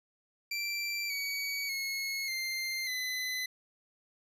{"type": "tone with pitch steps", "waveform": "25% pulse", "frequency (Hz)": [2349, 2261, 2177, 2095, 2017], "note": ["D7", "C#7", "C#7", "C7", "B6"], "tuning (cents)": [0, 34, -32, 2, 36], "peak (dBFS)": -29, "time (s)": [0.51, 3.46], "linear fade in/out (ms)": 5, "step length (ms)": 590, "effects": ["resampled to 32000 Hz"]}